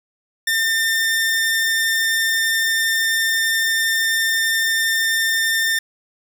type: tone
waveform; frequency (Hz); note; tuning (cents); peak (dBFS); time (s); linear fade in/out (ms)
sawtooth; 1803; A6; +42; -13; 0.47-5.79; 5
effects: 8-bit